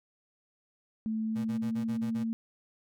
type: tone with pitch glide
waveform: sine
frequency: 220 to 226.4 Hz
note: A3 to A3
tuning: 0 to +50 cents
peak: -29 dBFS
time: 1.06-2.33 s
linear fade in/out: 0 ms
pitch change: +50 cents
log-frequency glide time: 1.24-1.77 s
type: tone bursts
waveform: 35% pulse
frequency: 120 Hz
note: B2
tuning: 49 cents flat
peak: -37 dBFS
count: 7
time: 1.35-2.242 s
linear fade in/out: 20 ms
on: 100 ms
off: 32 ms
effects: none